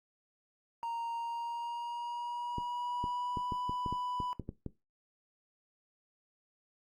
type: tone with pitch glide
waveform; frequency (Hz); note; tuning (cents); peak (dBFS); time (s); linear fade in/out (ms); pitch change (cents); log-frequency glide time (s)
triangle; 930 to 991; A#5 to B5; -4 to +6; -33; 0.83-4.33; 0; +110; 1.14-3.59
type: clicks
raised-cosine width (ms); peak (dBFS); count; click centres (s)
3; -25; 11; 2.583 / 3.041 / 3.372 / 3.522 / 3.695 / 3.862 / 3.926 / 4.202 / 4.397 / 4.491 / 4.663
effects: noise-tail reverb RT60 0.2 s tail -17 dB re dry + Opus 48 kbps